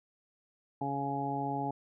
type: harmonic tone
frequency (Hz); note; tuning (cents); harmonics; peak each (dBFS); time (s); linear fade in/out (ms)
139.6; C#3; +13; 1 / 2 / 3 / 4 / 5 / 6; -39 / -37 / -42 / -47 / -39 / -35; 0.81-1.71; 5
effects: none